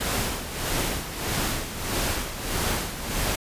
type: noise with tremolo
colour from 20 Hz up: pink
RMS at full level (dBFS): -25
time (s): 0-3.36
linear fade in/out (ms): 10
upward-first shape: sine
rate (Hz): 1.6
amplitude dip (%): 65
effects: resampled to 32000 Hz